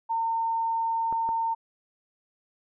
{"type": "tone", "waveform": "sine", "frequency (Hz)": 910, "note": "A#5", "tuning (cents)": -42, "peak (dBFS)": -24, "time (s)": [0.09, 1.55], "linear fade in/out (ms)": 20}
{"type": "clicks", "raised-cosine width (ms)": 1, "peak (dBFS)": -24, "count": 2, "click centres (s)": [1.126, 1.29]}
{"effects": []}